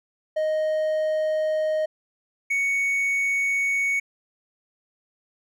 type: tone pair in turn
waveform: triangle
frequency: 622.3 / 2226 Hz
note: D#5 / C#7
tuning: 0 / +7 cents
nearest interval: octave + minor seventh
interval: 2207 cents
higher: second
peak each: -19 dBFS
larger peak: neither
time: 0.36-1.86 / 2.5-4 s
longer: neither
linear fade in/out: 10 ms
effects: none